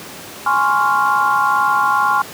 sine chord, Db major seventh, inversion second, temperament equal, 830.6 / 1046.5 / 1108.7 / 1396.9 Hz, Ab5 / C6 / Db6 / F6, 0 / 0 / 0 / 0 cents, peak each -18 dBFS, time 0.46-2.22 s, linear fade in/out 5 ms, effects pink hiss -33 dBFS RMS until 2.33 s + high-pass 150 Hz 12 dB/octave

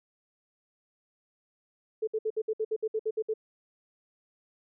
sine tone bursts, 437.2 Hz, A4, 11 cents flat, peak -26 dBFS, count 12, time 2.02-3.339 s, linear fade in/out 10 ms, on 54 ms, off 61 ms, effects none

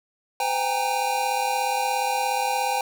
square tone cluster, 510 / 775 / 812 / 925 Hz, C5 / G5 / G#5 / A#5, -44 / -20 / -39 / -14 cents, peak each -32 / -32 / -25 / -30 dBFS, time 0.4-2.81 s, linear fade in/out 2 ms, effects none

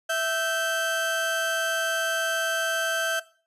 35% pulse tone pair together, 658 / 1553.3 Hz, E5 / G6, -3 / -16 cents, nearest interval octave + minor third, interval 1487 cents, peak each -25 dBFS, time 0.09-3.2 s, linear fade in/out 10 ms, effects noise-tail reverb RT60 0.4 s tail -18 dB re dry + resampled to 32000 Hz

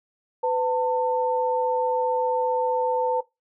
sine tone pair together, 503 / 896.2 Hz, B4 / A5, +32 / +32 cents, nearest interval minor seventh, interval 1000 cents, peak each -23 dBFS, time 0.43-3.21 s, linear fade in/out 10 ms, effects noise-tail reverb RT60 0.2 s tail -19 dB re dry

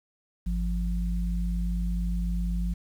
sine tone pair together, 52.09 / 175.2 Hz, G#1 / F3, +6 / +6 cents, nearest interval octave + major sixth, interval 2100 cents, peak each -26 / -31 dBFS, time 0.46-2.74 s, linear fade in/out 10 ms, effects 9-bit

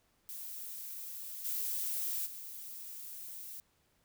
violet noise with level steps, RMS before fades -44 / -36 / -46 dBFS, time 0.29-3.6 s, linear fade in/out 0 ms, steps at 1.44 / 2.25 s, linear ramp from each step 20 ms, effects pink hiss -73 dBFS RMS until 4.04 s

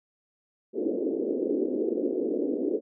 white band-pass noise, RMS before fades -28 dBFS, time 0.73-2.81 s, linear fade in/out 50 ms, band 250 to 470 Hz, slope 48 dB/octave, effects none

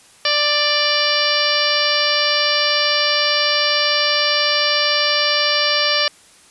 harmonic tone with a mistuned harmonic, 589 Hz, D5, 5 cents sharp, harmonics 1 / 2 / 3 / 4 / 5 / 6 / 7 / 8 / 9, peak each -23 / -24 / -23 / -24 / -22 / -26 / -25 / -21 / -24 dBFS, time 0.25-6.08 s, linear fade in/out 2 ms, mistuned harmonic 9, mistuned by +61 cents, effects white hiss -48 dBFS RMS until 6.5 s + resampled to 24000 Hz

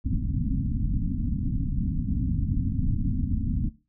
pink low-pass noise, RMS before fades -26 dBFS, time 0.04-3.7 s, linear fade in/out 20 ms, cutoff 280 Hz, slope 96 dB/octave, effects noise-tail reverb RT60 0.3 s tail -17 dB re dry

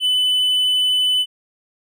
triangle tone, 3004 Hz, F#7, 26 cents sharp, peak -13 dBFS, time 0-1.26 s, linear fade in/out 50 ms, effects none

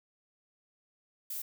violet noise, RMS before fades -38 dBFS, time 1.3-1.42 s, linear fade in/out 5 ms, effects none

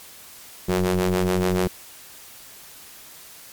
sawtooth ring-modulated tone, 92.5 Hz, F#2, in tune, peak -12 dBFS, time 0.68-1.68 s, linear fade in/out 10 ms, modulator 274 Hz, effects white hiss -44 dBFS RMS until 3.52 s + MP3 96 kbps

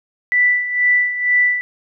sine tone with tremolo, 1975.5 Hz, B6, in tune, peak -10 dBFS, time 0.32-1.61 s, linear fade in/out 0 ms, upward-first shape sine, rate 2.1 Hz, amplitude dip 70%, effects none

